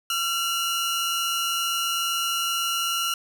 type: tone pair together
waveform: sawtooth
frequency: 1363.9 / 2890 Hz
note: F6 / F#7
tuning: -41 / -41 cents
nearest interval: octave + minor second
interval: 1300 cents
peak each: -23 dBFS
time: 0.1-3.14 s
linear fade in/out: 2 ms
effects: none